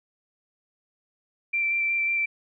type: tone with vibrato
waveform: sine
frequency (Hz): 2349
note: D7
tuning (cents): 0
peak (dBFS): -22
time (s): 1.53-2.26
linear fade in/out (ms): 10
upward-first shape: square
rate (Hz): 5.5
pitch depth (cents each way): 9
effects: none